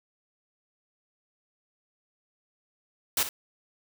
white noise with echo, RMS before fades -25 dBFS, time 3.17-3.23 s, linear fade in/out 2 ms, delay 60 ms, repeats 1, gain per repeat -11 dB, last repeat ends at 3.29 s, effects none

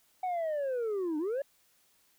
sine linear two-way sweep, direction down then up, 752 to 293.7 to 578 Hz, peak -27 dBFS, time 0.23-1.42 s, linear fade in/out 5 ms, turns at 1.18 s, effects tanh soft clip ceiling -29 dBFS + white hiss -68 dBFS RMS until 2.18 s

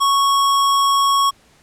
sine tone with sample-and-hold, 1108.7 Hz, C#6, in tune, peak -12 dBFS, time 0-1.31 s, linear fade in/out 20 ms, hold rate 4410 Hz, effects pink hiss -53 dBFS RMS until 1.62 s + low-pass 10000 Hz 12 dB/octave

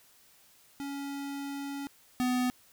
square tone pair in turn, 280 / 250.2 Hz, C#4 / B3, +18 / +23 cents, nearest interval major second, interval 195 cents, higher first, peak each -36 / -27 dBFS, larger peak second, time 0.8-1.87 / 2.2-2.5 s, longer first, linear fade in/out 0 ms, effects white hiss -61 dBFS RMS until 2.72 s

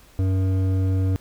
sine tone with hard clipping, 94.5 Hz, F#2, 37 cents sharp, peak -20 dBFS, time 0.19-1.16 s, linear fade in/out 0 ms, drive 10 dB, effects added 50 Hz sine -55 dBFS peak until 1.2 s + pink hiss -53 dBFS RMS until 1.2 s

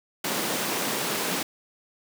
pink high-pass noise, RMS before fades -28 dBFS, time 0.24-1.43 s, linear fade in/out 5 ms, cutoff 190 Hz, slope 24 dB/octave, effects none

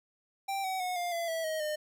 square tone with pitch steps, 784 / 756 / 729 / 702.9 / 677.8 / 653.6 / 630.2 / 607.7 Hz, G5 / F#5 / F#5 / F5 / E5 / E5 / D#5 / D#5, 0 / +37 / -26 / +11 / +48 / -15 / +22 / -41 cents, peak -32 dBFS, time 0.48-1.76 s, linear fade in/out 10 ms, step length 160 ms, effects none

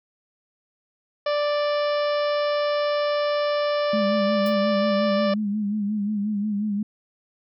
harmonic tone, 587.3 Hz, D5, in tune, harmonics 1 / 2 / 3 / 4 / 5 / 6 / 7 / 8 / 9, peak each -21 / -29 / -35 / -38 / -38 / -41 / -42 / -43 / -40 dBFS, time 1.26-5.34 s, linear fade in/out 5 ms
sine tone with vibrato, 207.7 Hz, G#3, in tune, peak -22 dBFS, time 3.93-6.83 s, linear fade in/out 5 ms, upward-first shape sine, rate 5.6 Hz, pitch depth 62 cents each way
violet noise with exponential decay, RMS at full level -34 dBFS, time 4.46-4.55 s, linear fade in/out 2 ms, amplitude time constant 19 ms
effects none

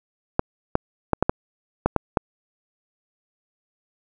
clicks, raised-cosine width 1 ms, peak -3 dBFS, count 8, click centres 0.394 / 0.754 / 1.133 / 1.226 / 1.295 / 1.86 / 1.963 / 2.172 s, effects none

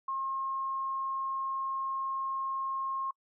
sine tone, 1073 Hz, C6, 43 cents sharp, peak -31 dBFS, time 0.08-3.11 s, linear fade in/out 5 ms, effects noise-tail reverb RT60 0.1 s tail -26 dB re dry

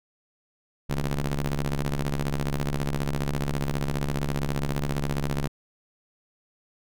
sawtooth ring-modulated tone, 69.3 Hz, C#2, in tune, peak -18 dBFS, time 0.89-5.48 s, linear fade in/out 10 ms, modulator 76.7 Hz, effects none

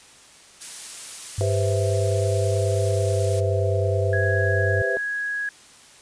blue noise, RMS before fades -33 dBFS, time 0.6-3.41 s, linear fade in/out 20 ms
sine tone with pitch glide, 100 to 97.77 Hz, G2 to G2, +35 to -4 cents, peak -21 dBFS, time 1.38-4.82 s, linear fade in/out 5 ms, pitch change -39 cents, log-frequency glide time 2.89-3.5 s
sine chord, C major seventh, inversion second, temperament equal with one note detuned, 396.3 / 493.9 / 523.3 / 659.3 Hz, G4 / B4 / C5 / E5, +19 / 0 / 0 / 0 cents, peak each -28 dBFS, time 1.41-4.97 s, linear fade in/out 0 ms
sine tone, 1661.2 Hz, G#6, in tune, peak -24 dBFS, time 4.13-5.49 s, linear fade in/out 2 ms
effects white hiss -49 dBFS RMS until 6.01 s + resampled to 22050 Hz

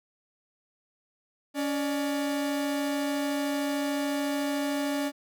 45% pulse tone pair together, 281.7 / 597 Hz, C#4 / D5, +28 / +28 cents, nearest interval octave + minor second, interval 1300 cents, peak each -28 / -33 dBFS, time 1.54-5.12 s, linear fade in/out 50 ms, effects none

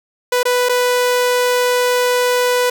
sawtooth tone with dropouts, 494.4 Hz, B4, 2 cents sharp, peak -9 dBFS, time 0.32-2.7 s, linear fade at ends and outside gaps 5 ms, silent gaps 0.431-0.453 / 0.688-0.693 s, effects none

